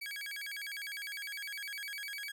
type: tone with vibrato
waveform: 30% pulse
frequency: 1939 Hz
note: B6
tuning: 32 cents flat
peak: -37 dBFS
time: 0.01-2.32 s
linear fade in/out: 10 ms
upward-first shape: square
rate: 9.9 Hz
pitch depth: 280 cents each way
effects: 13-bit